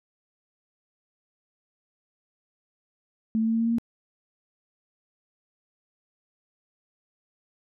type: tone with pitch steps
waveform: sine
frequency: 221.3 / 223.2 / 225.2 / 227.1 / 229.1 / 231.1 / 233.1 Hz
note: A3 / A3 / A3 / A#3 / A#3 / A#3 / A#3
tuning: +10 / +25 / +40 / -45 / -30 / -15 / 0 cents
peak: -21 dBFS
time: 3.35-3.784 s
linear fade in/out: 0 ms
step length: 62 ms
effects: none